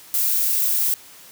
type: noise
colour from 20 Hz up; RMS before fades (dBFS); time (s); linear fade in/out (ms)
violet; -20; 0.14-0.94; 0
effects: white hiss -45 dBFS RMS until 1.31 s + high-pass 80 Hz 12 dB/octave